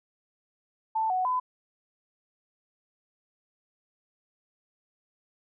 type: tone with pitch steps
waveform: sine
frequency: 884 / 741 / 1008 Hz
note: A5 / F#5 / B5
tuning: +8 / +2 / +35 cents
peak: -24 dBFS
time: 0.95-1.4 s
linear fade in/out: 10 ms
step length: 150 ms
effects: none